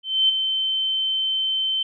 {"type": "tone with ADSR envelope", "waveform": "sine", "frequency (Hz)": 3088, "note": "G7", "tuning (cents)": -27, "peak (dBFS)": -13, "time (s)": [0.03, 1.83], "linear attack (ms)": 260, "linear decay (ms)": 12, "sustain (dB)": -7, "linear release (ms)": 5, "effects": []}